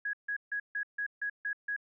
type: tone bursts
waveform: sine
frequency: 1663 Hz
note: G#6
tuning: 2 cents sharp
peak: -31 dBFS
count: 8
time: 0.05-1.764 s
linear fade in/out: 5 ms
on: 83 ms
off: 150 ms
effects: none